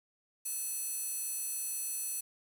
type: tone with high-pass filter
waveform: square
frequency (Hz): 863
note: A5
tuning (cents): -34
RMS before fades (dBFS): -37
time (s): 0.45-2.21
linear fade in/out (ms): 10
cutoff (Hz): 9600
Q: 1.6
effects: 9-bit